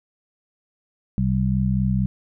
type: harmonic tone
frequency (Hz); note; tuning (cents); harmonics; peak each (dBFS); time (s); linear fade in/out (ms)
64.2; C2; -32; 1 / 2 / 3; -25 / -22 / -21; 1.18-2.06; 0
effects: none